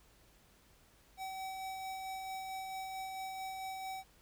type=tone with tremolo; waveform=square; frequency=763 Hz; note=G5; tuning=47 cents flat; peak=-40 dBFS; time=1.17-4.04 s; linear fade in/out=50 ms; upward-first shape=sine; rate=4.5 Hz; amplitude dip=25%; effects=added 50 Hz sine -70 dBFS peak until 4.21 s + pink hiss -66 dBFS RMS until 4.21 s